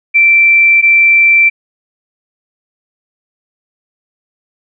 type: tone pair in turn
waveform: sine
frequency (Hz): 2343 / 2343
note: D7 / D7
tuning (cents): -5 / -5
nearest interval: unison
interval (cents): 0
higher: neither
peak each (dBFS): -4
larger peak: neither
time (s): 0.14-0.82 / 0.82-1.5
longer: neither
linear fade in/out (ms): 20
effects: none